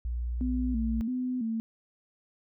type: tone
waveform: sine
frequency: 59.7 Hz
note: A#1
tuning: 42 cents sharp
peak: -29 dBFS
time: 0.05-1.01 s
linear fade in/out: 0 ms
type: tone with vibrato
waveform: sine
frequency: 238.4 Hz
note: A#3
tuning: 39 cents sharp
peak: -28 dBFS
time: 0.41-1.6 s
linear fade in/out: 0 ms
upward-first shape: square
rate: 1.5 Hz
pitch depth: 100 cents each way
effects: none